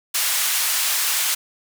white band-pass noise, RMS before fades -21 dBFS, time 0.14-1.35 s, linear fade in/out 10 ms, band 1100 to 15000 Hz, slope 12 dB/octave, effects none

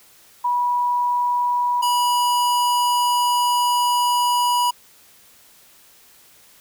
sine / square tone pair in turn, 975 / 975 Hz, B5 / B5, -23 / -23 cents, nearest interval unison, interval 0 cents, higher neither, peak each -17 dBFS, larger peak neither, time 0.44-1.82 / 1.82-4.71 s, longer second, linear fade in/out 10 ms, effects white hiss -51 dBFS RMS until 6.6 s

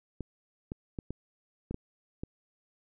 clicks, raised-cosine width 3 ms, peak -23 dBFS, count 7, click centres 0.207 / 0.719 / 0.988 / 1.106 / 1.71 / 1.744 / 2.235 s, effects none

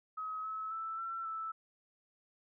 sine tone with pitch steps, 1274 / 1294 / 1321 / 1346 / 1317 Hz, D#6 / E6 / E6 / E6 / E6, +41 / -32 / +3 / +36 / -2 cents, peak -37 dBFS, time 0.17-1.52 s, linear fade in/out 10 ms, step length 270 ms, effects none

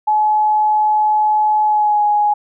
sine tone with pitch glide, 852 to 834 Hz, G#5 to G#5, +44 to +7 cents, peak -11 dBFS, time 0.07-2.34 s, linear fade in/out 10 ms, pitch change -37 cents, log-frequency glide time 1.64-2.03 s, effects none

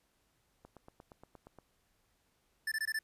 click train, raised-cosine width 1 ms, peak -38 dBFS, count 9, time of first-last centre 0.65-1.587 s, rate 8.54 Hz
square tone bursts, 1760 Hz, A6, in tune, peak -33 dBFS, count 5, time 2.67-2.99 s, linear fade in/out 5 ms, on 48 ms, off 20 ms
effects pink hiss -75 dBFS RMS until 3.03 s + resampled to 32000 Hz

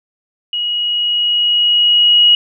sine tone with level ramp, 2900 Hz, F#7, 35 cents flat, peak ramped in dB -16 to -5 dBFS, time 0.53-2.35 s, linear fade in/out 2 ms, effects none

